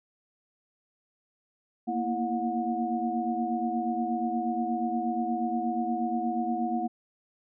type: tone cluster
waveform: sine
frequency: 231 / 239.4 / 331.1 / 725 Hz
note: A#3 / A#3 / E4 / F#5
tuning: -16 / +46 / +8 / -35 cents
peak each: -32 / -33 / -34 / -30 dBFS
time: 1.87-6.88 s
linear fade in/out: 20 ms
effects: none